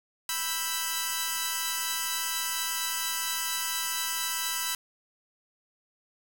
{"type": "chord", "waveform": "5% pulse", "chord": "E minor", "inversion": "second", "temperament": "equal with one note detuned", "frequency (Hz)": [987.8, 1318.5, 1574.3], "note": ["B5", "E6", "G6"], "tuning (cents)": [0, 0, 7], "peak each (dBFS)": [-20, -22, -24], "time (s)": [0.29, 4.75], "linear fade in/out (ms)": 2, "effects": ["7-bit"]}